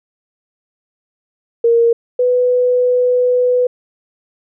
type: tone pair in turn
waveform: sine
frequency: 466.2 / 496.5 Hz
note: A#4 / B4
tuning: 0 / +9 cents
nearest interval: minor second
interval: 109 cents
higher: second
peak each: -8 / -10 dBFS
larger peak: first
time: 1.64-1.93 / 2.19-3.67 s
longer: second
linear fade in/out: 5 ms
effects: none